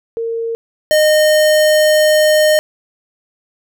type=tone pair in turn; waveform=sine / square; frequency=458.4 / 613.3 Hz; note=A#4 / D#5; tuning=-29 / -25 cents; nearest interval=perfect fourth; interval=504 cents; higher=second; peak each=-17 / -9 dBFS; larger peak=second; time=0.17-0.55 / 0.91-2.59 s; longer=second; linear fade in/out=0 ms; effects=none